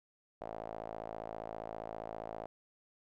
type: tone with band-pass filter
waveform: sawtooth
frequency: 55 Hz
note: A1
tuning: in tune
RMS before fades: -44 dBFS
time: 0.41-2.46 s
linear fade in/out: 0 ms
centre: 670 Hz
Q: 3.5
effects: none